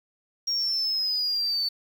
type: linear sweep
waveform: sine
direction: down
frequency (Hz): 5600 to 4475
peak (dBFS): -22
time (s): 0.47-1.69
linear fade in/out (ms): 10
effects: tanh soft clip ceiling -21 dBFS + 8-bit